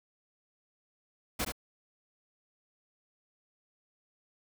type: noise with echo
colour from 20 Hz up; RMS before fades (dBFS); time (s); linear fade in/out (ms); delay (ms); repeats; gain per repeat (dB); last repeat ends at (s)
pink; -32; 1.39-1.45; 10; 72; 1; -5; 1.522
effects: none